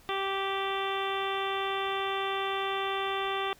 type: harmonic tone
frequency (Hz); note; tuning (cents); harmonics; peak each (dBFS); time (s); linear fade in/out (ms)
390; G4; -9; 1 / 2 / 3 / 4 / 5 / 6 / 7 / 8 / 9; -34 / -35 / -34 / -42 / -40 / -43 / -41 / -42 / -40; 0.09-3.53; 0
effects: pink hiss -58 dBFS RMS until 3.59 s